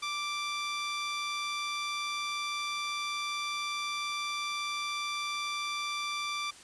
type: tone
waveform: 15% pulse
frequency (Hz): 1174.7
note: D6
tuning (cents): 0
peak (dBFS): -26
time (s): 0.02-6.51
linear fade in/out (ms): 10
effects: white hiss -52 dBFS RMS until 6.63 s + resampled to 22050 Hz